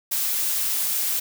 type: noise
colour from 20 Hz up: blue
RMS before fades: -24 dBFS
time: 0.11-1.2 s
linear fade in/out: 10 ms
effects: none